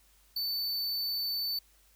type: tone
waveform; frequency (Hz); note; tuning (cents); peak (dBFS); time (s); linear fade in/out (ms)
square; 4518; C#8; +32; -31; 0.36-1.59; 5
effects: added 50 Hz sine -65 dBFS peak until 1.95 s + white hiss -65 dBFS RMS until 1.95 s